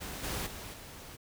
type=noise with level steps; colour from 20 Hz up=pink; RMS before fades=-41 / -36 / -44 / -48 dBFS; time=0-1.17 s; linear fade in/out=20 ms; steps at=0.23 / 0.46 / 0.73 s; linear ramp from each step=10 ms; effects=none